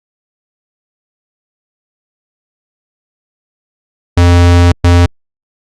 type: tone bursts at uneven times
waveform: square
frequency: 87.31 Hz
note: F2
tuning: in tune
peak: -4 dBFS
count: 2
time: 4.17-4.72 / 4.84-5.06 s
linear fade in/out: 5 ms
effects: low-pass 7000 Hz 12 dB/octave + Opus 48 kbps